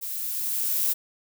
violet noise with level ramp, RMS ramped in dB -33 to -23 dBFS, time 0.01-0.94 s, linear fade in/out 20 ms, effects none

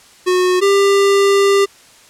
square tone pair in turn, 364.8 / 397.4 Hz, F#4 / G4, -24 / +24 cents, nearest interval minor second, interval 148 cents, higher second, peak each -12 / -10 dBFS, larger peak second, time 0.26-0.61 / 0.61-1.66 s, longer second, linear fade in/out 20 ms, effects white hiss -45 dBFS RMS until 2.09 s + low-pass 9000 Hz 12 dB/octave

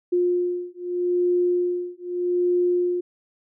sine beating tone pair, 354.8 / 355.61 Hz, F4 / F4, +27 / +31 cents, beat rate 0.81 Hz, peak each -23 dBFS, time 0.12-3.01 s, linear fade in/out 10 ms, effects none

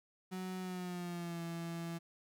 35% pulse tone with pitch glide, 185.4 to 168.06 Hz, F#3 to E3, +4 to +34 cents, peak -38 dBFS, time 0.31-1.99 s, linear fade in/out 20 ms, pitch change -170 cents, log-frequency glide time 0.6-1.41 s, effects none

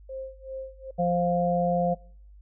sine tone with tremolo, 529 Hz, C5, 19 cents sharp, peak -32 dBFS, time 0.09-0.91 s, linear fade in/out 5 ms, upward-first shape sine, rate 2.6 Hz, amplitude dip 95%
harmonic tone, 175.1 Hz, F3, 5 cents sharp, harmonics 1 / 3 / 4, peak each -26 / -26 / -26 dBFS, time 0.98-1.95 s, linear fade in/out 20 ms
effects noise-tail reverb RT60 0.6 s tail -26 dB re dry + added 50 Hz sine -47 dBFS peak until 2.41 s

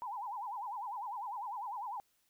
sine tone with vibrato, 900 Hz, A5, 39 cents sharp, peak -38 dBFS, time 0.02-2 s, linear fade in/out 0 ms, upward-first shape sine, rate 10 Hz, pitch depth 220 cents each way, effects white hiss -75 dBFS RMS until 2.29 s

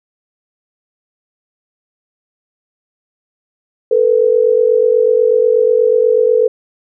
sine tone pair together, 443.7 / 491.9 Hz, A4 / B4, +14 / -7 cents, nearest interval major second, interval 179 cents, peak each -11 dBFS, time 3.91-6.48 s, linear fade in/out 5 ms, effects none

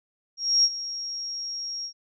sine tone with ADSR envelope, 5588 Hz, F8, in tune, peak -15 dBFS, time 0.37-1.93 s, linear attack 270 ms, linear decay 48 ms, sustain -15 dB, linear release 83 ms, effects none

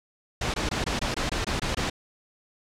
pink noise bursts, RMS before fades -27 dBFS, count 10, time 0.41-1.899 s, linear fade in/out 5 ms, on 130 ms, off 21 ms, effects low-pass 6000 Hz 12 dB/octave

